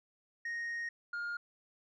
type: tone pair in turn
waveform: sine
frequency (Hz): 1864.7 / 1415.6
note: A#6 / F6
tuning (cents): 0 / +23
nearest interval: perfect fourth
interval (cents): 477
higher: first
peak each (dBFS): -33 / -33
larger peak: neither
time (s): 0.45-0.89 / 1.13-1.37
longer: first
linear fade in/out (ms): 5
effects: tanh soft clip ceiling -35 dBFS